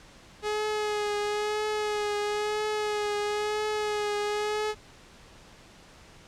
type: tone with vibrato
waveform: sawtooth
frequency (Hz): 420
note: G#4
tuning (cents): +19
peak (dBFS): -23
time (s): 0.42-4.75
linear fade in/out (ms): 50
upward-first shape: triangle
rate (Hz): 1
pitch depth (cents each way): 30
effects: pink hiss -52 dBFS RMS until 6.27 s + low-pass 7000 Hz 12 dB/octave